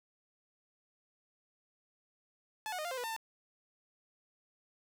sawtooth tone with pitch steps, 865 / 731 / 615 / 698 / 522 / 489.7 / 900 / 893 Hz, A5 / F#5 / D#5 / F5 / C5 / B4 / A5 / A5, -30 / -21 / -20 / -1 / -4 / -15 / +39 / +25 cents, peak -33 dBFS, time 2.66-3.164 s, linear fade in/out 0 ms, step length 63 ms, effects none

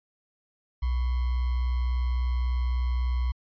sine tone with sample-and-hold, 61.8 Hz, B1, 2 cents sharp, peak -23 dBFS, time 0.82-3.32 s, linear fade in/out 10 ms, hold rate 1050 Hz, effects resampled to 11025 Hz

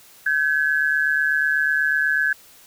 sine tone pair together, 1540.9 / 1689 Hz, G6 / G#6, -30 / +29 cents, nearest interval major second, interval 159 cents, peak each -20 dBFS, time 0.26-2.33 s, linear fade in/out 5 ms, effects white hiss -49 dBFS RMS until 2.66 s

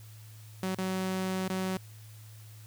sawtooth tone with dropouts, 187.5 Hz, F#3, 23 cents sharp, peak -26 dBFS, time 0.63-1.77 s, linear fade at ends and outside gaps 2 ms, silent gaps 0.747-0.785 / 1.481-1.5 s, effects added 108 Hz sine -47 dBFS peak until 2.66 s + white hiss -57 dBFS RMS until 2.66 s

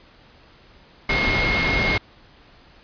sine tone in noise, 2153 Hz, C7, 49 cents sharp, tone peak -21 dBFS, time 1.09-1.98 s, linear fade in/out 5 ms, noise pink, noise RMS -22 dBFS, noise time 1.09-1.98 s, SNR -2 dB, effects pink hiss -51 dBFS RMS until 2.83 s + resampled to 11025 Hz

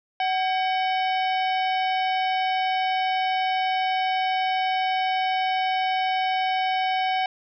harmonic tone with a mistuned harmonic, 752 Hz, F#5, 28 cents sharp, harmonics 1 / 2 / 3 / 4 / 5 / 6 / 7, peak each -22 / -34 / -31 / -33 / -40 / -47 / -42 dBFS, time 0.2-7.26 s, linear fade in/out 2 ms, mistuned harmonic 2, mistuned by +120 cents, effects none

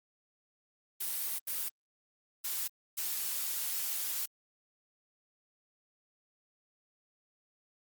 blue noise bursts at uneven times, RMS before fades -35 dBFS, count 4, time 1-1.39 / 1.47-1.69 / 2.44-2.68 / 2.97-4.26 s, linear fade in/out 10 ms, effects Opus 32 kbps

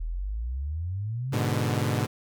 sine exponential sweep, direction up, 38.39 to 141.1 Hz, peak -28 dBFS, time 0-1.36 s, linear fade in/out 10 ms
sawtooth chord, G# diminished, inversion none, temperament equal with one note detuned, 103.83 / 123.47 / 147.43 Hz, G#2 / B2 / D3, 0 / 0 / +7 cents, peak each -24 / -24 / -26 dBFS, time 1.32-2.07 s, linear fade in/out 20 ms
effects none

